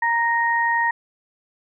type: tone pair together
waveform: sine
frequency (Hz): 932.3 / 1864.6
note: A#5 / A#6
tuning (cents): 0 / 0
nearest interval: octave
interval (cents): 1200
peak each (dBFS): -20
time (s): 0.02-0.91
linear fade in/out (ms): 5
effects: none